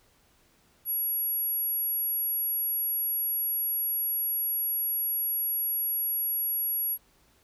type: tone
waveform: sine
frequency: 11370 Hz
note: F9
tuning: 30 cents sharp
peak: -26 dBFS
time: 0.85-6.98 s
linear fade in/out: 50 ms
effects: pink hiss -64 dBFS RMS until 7.43 s